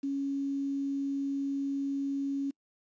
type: tone with quantisation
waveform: sine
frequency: 277.2 Hz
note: C#4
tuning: in tune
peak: -29 dBFS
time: 0.03-2.51 s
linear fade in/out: 10 ms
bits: 9
effects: noise-tail reverb RT60 0.1 s tail -26 dB re dry + resampled to 16000 Hz